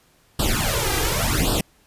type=noise with flanger; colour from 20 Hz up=pink; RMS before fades=-21 dBFS; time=0.39-1.61 s; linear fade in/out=5 ms; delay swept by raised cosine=0.23 to 2.53 ms; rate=0.89 Hz; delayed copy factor=+1; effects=pink hiss -58 dBFS RMS until 1.86 s + resampled to 32000 Hz